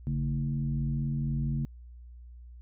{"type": "tone with frequency modulation", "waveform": "sine", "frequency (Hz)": 142.6, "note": "C#3", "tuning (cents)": 49, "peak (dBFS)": -27, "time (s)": [0.07, 1.65], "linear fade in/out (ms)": 0, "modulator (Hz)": 84.3, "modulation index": 0.87, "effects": ["added 60 Hz sine -45 dBFS peak until 2.61 s"]}